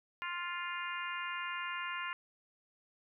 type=harmonic tone; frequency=350 Hz; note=F4; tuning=4 cents sharp; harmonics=3 / 4 / 5 / 6 / 7 / 8; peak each=-41 / -43 / -44 / -45 / -47 / -46 dBFS; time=0.22-2.13 s; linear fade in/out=0 ms; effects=none